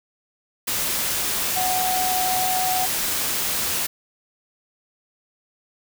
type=tone in noise; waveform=sine; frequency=741 Hz; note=F#5; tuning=2 cents sharp; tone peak=-22 dBFS; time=1.56-2.86 s; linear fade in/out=10 ms; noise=white; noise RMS=-24 dBFS; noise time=0.67-3.87 s; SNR=-1 dB; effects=none